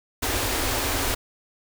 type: band-stop noise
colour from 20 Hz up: pink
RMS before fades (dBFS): -25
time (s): 0.22-1.15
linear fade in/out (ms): 10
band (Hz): 120 to 240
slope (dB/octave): 96
effects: none